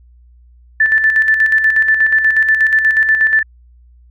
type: tone with tremolo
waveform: sine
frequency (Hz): 1760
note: A6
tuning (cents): 0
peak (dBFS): -7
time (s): 0.8-3.43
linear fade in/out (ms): 5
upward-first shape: square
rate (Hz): 8.3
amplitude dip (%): 50
effects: added 60 Hz sine -42 dBFS peak until 4.1 s